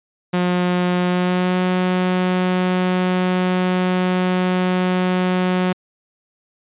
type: tone with pitch glide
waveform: sawtooth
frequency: 179.1 to 182.76 Hz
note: F3 to F#3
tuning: +44 to -21 cents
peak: -12 dBFS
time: 0.33-5.73 s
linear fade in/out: 10 ms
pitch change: +35 cents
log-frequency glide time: 1.03-1.6 s
effects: resampled to 8000 Hz